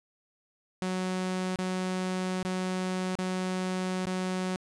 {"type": "tone with dropouts", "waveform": "sawtooth", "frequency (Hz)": 185, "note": "F#3", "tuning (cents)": 0, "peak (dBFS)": -25, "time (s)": [0.82, 4.56], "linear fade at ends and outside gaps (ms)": 0, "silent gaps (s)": [[1.558, 1.587], [2.428, 2.45], [3.153, 3.187], [4.055, 4.069]], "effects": ["resampled to 22050 Hz"]}